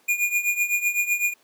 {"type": "tone with tremolo", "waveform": "square", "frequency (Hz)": 2432, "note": "D#7", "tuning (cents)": -40, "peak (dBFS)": -18, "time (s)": [0.08, 1.34], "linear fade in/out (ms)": 10, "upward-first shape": "triangle", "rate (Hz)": 7.9, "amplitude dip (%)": 85, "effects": ["pink hiss -60 dBFS RMS until 1.43 s", "high-pass 300 Hz 12 dB/octave"]}